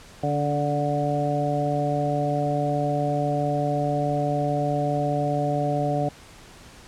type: harmonic tone with a mistuned harmonic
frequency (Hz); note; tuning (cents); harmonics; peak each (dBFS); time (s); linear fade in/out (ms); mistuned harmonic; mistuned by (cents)
146.1; D3; -9; 1 / 2 / 3 / 4 / 5; -26 / -29 / -32 / -27 / -27; 0.23-6.09; 5; 2; -28
effects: pink hiss -47 dBFS RMS until 6.87 s + low-pass 9000 Hz 12 dB/octave